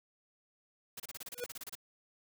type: noise bursts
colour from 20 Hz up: white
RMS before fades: -44 dBFS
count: 14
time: 0.97-1.753 s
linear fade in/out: 5 ms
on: 29 ms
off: 29 ms
type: tone with exponential growth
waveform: square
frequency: 487.9 Hz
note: B4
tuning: 21 cents flat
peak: -33 dBFS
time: 1.32-1.44 s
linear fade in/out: 1 ms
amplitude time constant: 25 ms
effects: none